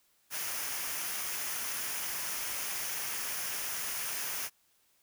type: noise with comb filter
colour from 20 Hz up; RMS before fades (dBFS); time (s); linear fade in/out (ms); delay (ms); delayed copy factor
white; -36; 0.3-4.5; 50; 0.25; -0.5
effects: white hiss -70 dBFS RMS until 5.02 s